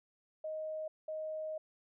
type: tone bursts at uneven times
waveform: sine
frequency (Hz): 625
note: D#5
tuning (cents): +8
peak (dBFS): -37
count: 2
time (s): 0.44-0.88 / 1.08-1.58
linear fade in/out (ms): 5
effects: none